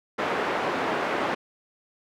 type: band-pass noise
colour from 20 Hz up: pink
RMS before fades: -27 dBFS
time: 0.18-1.35 s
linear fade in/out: 10 ms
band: 370 to 1700 Hz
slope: 12 dB/octave
effects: none